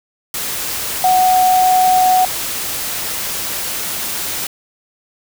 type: tone in noise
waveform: sine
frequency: 740 Hz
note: F#5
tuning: in tune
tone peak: -9 dBFS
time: 1.04-2.25 s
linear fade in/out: 2 ms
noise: white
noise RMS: -22 dBFS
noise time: 0.34-4.47 s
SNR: +10 dB
effects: none